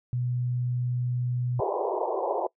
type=tone; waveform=sine; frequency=123.47 Hz; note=B2; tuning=in tune; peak=-25 dBFS; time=0.13-1.6 s; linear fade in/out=0 ms
type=band-pass noise; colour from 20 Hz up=pink; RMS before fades=-28 dBFS; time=1.59-2.47 s; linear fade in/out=5 ms; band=360 to 1000 Hz; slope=96 dB/octave
effects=noise-tail reverb RT60 0.1 s tail -23 dB re dry